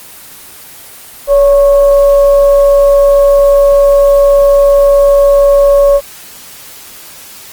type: tone with frequency modulation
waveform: sine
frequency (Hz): 565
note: C#5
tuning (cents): +33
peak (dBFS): -3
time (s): 1.27-6.01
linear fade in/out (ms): 50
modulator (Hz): 533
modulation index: 0.3
effects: white hiss -32 dBFS RMS until 7.52 s + Opus 24 kbps